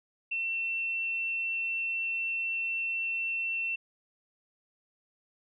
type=tone; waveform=sine; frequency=2698 Hz; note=E7; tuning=40 cents sharp; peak=-29 dBFS; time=0.31-3.76 s; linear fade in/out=10 ms; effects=none